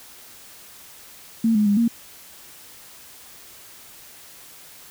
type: tone with pitch steps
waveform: sine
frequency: 226.6 / 210.7 / 203.2 / 232.6 Hz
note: A#3 / G#3 / G#3 / A#3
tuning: -49 / +25 / -38 / -4 cents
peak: -15 dBFS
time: 1.44-1.88 s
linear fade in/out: 5 ms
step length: 110 ms
effects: white hiss -45 dBFS RMS until 4.9 s